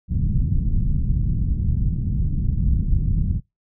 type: low-pass noise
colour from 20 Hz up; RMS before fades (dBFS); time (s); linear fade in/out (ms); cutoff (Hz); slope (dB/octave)
pink; -20; 0.08-3.41; 50; 180; 24
effects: noise-tail reverb RT60 0.2 s tail -25 dB re dry